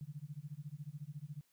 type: tone with tremolo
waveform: sine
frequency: 146.83 Hz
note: D3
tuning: in tune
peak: -40 dBFS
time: 0.01-1.41 s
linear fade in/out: 0 ms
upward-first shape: sine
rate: 14 Hz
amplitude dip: 100%
effects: white hiss -75 dBFS RMS until 1.52 s